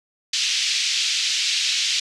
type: band-pass noise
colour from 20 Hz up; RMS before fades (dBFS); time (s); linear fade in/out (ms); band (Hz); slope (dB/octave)
pink; -22; 0.33-2; 5; 2700 to 6200; 24
effects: low-pass 10000 Hz 12 dB/octave